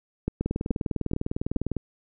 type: two click trains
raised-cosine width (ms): 3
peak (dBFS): -14 / -12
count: 28 / 4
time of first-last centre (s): 0.41-1.767 / 0.28-1.562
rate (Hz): 19.9 / 2.34
effects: none